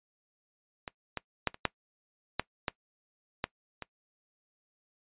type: clicks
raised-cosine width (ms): 0.3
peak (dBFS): -21 / -17 / -10 / -28 / -9 / -11 / -13 / -13 / -22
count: 9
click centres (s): 0.878 / 1.173 / 1.473 / 1.544 / 1.653 / 2.396 / 2.682 / 3.441 / 3.823
effects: noise-tail reverb RT60 0.1 s tail -21 dB re dry + resampled to 8000 Hz